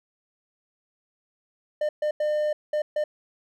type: tone bursts at uneven times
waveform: triangle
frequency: 603 Hz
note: D5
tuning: 46 cents sharp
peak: -20 dBFS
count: 5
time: 1.81-1.89 / 2.02-2.11 / 2.2-2.53 / 2.73-2.82 / 2.96-3.04 s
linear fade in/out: 5 ms
effects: none